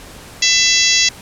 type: harmonic tone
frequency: 668 Hz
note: E5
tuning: 23 cents sharp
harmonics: 3 / 4 / 5 / 6 / 7 / 8 / 9 / 10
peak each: -19 / -19 / -19 / -19 / -19 / -19 / -19 / -19 dBFS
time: 0.42-1.09 s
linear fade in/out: 5 ms
effects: pink hiss -37 dBFS RMS until 1.21 s + low-pass 12000 Hz 12 dB/octave